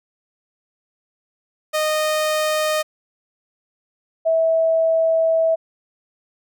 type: tone pair in turn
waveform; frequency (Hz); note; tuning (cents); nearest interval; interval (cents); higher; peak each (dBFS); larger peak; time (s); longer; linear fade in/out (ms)
sawtooth / sine; 617 / 651.1; D#5 / E5; -15 / -22; minor second; 93; second; -14; neither; 1.73-2.83 / 4.25-5.56; second; 20
effects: none